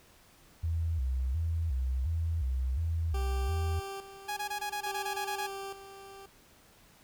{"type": "tone with vibrato", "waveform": "sine", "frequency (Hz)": 72.9, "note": "D2", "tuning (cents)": -12, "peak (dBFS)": -28, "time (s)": [0.63, 3.8], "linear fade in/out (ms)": 10, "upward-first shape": "square", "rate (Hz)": 1.4, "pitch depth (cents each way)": 210}
{"type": "tone with tremolo", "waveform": "20% pulse", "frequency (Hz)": 392, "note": "G4", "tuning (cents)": 0, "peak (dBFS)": -33, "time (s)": [3.14, 6.26], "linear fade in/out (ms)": 5, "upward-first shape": "square", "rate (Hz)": 0.58, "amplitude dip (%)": 65}
{"type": "tone bursts", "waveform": "sawtooth", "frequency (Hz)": 830.6, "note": "G#5", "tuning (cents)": 0, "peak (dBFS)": -29, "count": 11, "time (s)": [4.28, 5.47], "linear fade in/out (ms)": 10, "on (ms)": 90, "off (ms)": 20}
{"effects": ["pink hiss -60 dBFS RMS until 7.03 s"]}